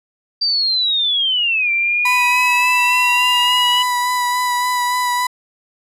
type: linear two-way sweep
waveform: sine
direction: down then up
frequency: 4699 to 2349 to 2953 Hz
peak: -14 dBFS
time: 0.41-3.83 s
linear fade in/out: 10 ms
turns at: 1.71 s
type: tone with vibrato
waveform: 35% pulse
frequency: 987.8 Hz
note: B5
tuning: in tune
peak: -14 dBFS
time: 2.05-5.27 s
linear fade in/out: 5 ms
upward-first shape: sine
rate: 3.5 Hz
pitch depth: 16 cents each way
effects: resampled to 32000 Hz